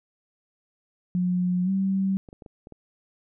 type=tone with pitch glide; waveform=sine; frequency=180 to 192.92 Hz; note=F#3 to G3; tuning=-47 to -27 cents; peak=-21 dBFS; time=1.15-2.17 s; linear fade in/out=0 ms; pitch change=+120 cents; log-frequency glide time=1.64-1.7 s
type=clicks; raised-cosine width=2 ms; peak=-30 dBFS; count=6; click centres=2.288 / 2.329 / 2.422 / 2.462 / 2.671 / 2.723 s
effects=none